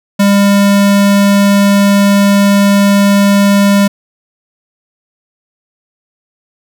square tone, 200.5 Hz, G3, 39 cents sharp, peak -6 dBFS, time 0.19-3.88 s, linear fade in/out 10 ms, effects none

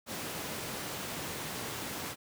pink high-pass noise, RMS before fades -39 dBFS, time 0.06-2.16 s, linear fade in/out 50 ms, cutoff 120 Hz, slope 12 dB/octave, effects none

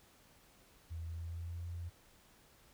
sine tone with pitch glide, 82.41 to 86.26 Hz, E2 to F2, 0 to -21 cents, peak -40 dBFS, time 0.9-1.9 s, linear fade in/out 20 ms, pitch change +79 cents, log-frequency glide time 1.03-1.66 s, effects pink hiss -65 dBFS RMS until 2.73 s

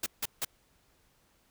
white noise bursts, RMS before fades -32 dBFS, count 3, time 0.03-0.449 s, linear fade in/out 5 ms, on 33 ms, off 160 ms, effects pink hiss -68 dBFS RMS until 1.5 s

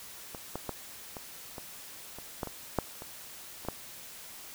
clicks, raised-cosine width 1 ms, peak -26 / -20 / -19 / -26 / -26 / -29 / -18 / -24 / -12 / -28 / -30 / -17 dBFS, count 12, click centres 0.348 / 0.556 / 0.693 / 1.168 / 1.582 / 2.186 / 2.432 / 2.473 / 2.787 / 3.021 / 3.65 / 3.686 s, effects white hiss -47 dBFS RMS until 4.54 s

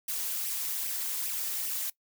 blue noise with flanger, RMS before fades -33 dBFS, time 0.08-1.9 s, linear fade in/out 5 ms, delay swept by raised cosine 0.35 to 4.45 ms, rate 2.5 Hz, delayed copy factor +0.65, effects noise-tail reverb RT60 0.1 s tail -20 dB re dry

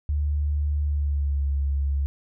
sine tone with pitch glide, 73.42 to 69.82 Hz, D2 to C#2, 0 to +13 cents, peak -21 dBFS, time 0.09-2.06 s, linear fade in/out 0 ms, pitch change -87 cents, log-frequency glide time 0.84-1.46 s, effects none

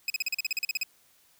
25% pulse tone bursts, 2531 Hz, D#7, 29 cents sharp, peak -22 dBFS, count 13, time 0.08-0.833 s, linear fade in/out 2 ms, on 21 ms, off 40 ms, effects white hiss -63 dBFS RMS until 1.39 s

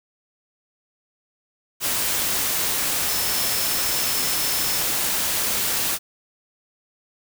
sine tone in noise, 5274 Hz, E8, in tune, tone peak -30 dBFS, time 3.05-4.84 s, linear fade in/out 50 ms, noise white, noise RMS -23 dBFS, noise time 1.8-5.99 s, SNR -10 dB, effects none

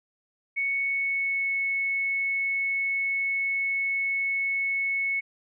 sine tone with pitch glide, 2217 to 2203 Hz, C#7 to C#7, 0 to -11 cents, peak -24 dBFS, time 0.56-5.21 s, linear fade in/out 20 ms, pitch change -11 cents, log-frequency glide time 0.76-1.53 s, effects none

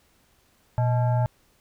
sine tone with frequency modulation, 119.8 Hz, A#2, 48 cents sharp, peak -19 dBFS, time 0.78-1.26 s, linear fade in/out 0 ms, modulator 746 Hz, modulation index 0.58, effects pink hiss -63 dBFS RMS until 1.6 s

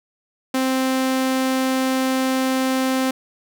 sawtooth tone, 261.6 Hz, C4, in tune, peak -14 dBFS, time 0.54-3.11 s, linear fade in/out 5 ms, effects none

